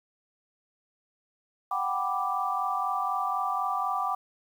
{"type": "chord", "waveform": "sine", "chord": "G major seventh", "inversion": "third", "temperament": "equal", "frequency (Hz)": [740, 784, 987.8, 1174.7], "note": ["F#5", "G5", "B5", "D6"], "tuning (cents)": [0, 0, 0, 0], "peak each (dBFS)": [-33, -32, -35, -29], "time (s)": [1.71, 4.15], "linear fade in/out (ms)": 5, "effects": ["9-bit"]}